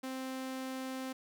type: tone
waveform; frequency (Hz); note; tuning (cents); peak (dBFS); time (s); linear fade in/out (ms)
sawtooth; 261.6; C4; 0; -34; 0.03-1.13; 10
effects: none